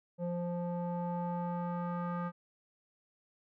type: tone with low-pass filter sweep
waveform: square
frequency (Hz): 174.61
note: F3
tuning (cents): 0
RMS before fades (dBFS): -36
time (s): 0.18-2.32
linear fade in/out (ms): 50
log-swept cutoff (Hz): 610 to 1300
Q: 3.4
effects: none